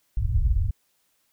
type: low-pass noise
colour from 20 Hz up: white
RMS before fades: -22 dBFS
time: 0.17-0.71 s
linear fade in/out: 5 ms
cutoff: 110 Hz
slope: 48 dB/octave
effects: white hiss -69 dBFS RMS until 1.32 s